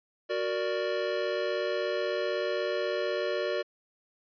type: chord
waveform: square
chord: Gb augmented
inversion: none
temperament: equal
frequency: 370 / 466.2 / 587.3 Hz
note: Gb4 / Bb4 / D5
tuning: 0 / 0 / 0 cents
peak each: -34 / -34 / -32 dBFS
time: 0.29-3.63 s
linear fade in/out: 20 ms
effects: resampled to 11025 Hz